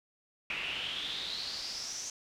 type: noise with band-pass filter sweep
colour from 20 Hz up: brown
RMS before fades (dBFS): -38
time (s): 0.5-2.1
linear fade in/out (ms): 2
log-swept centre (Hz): 2500 to 6300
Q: 7.1
effects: none